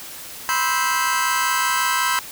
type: chord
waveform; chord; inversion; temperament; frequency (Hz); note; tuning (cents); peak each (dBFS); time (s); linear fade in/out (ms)
sawtooth; C major seventh; third; just; 981.1 / 1046.5 / 1308.1 / 1569.8; B5 / C6 / E6 / G6; -12 / 0 / -14 / +2; -20; 0.49-2.19; 0
effects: white hiss -36 dBFS RMS until 2.31 s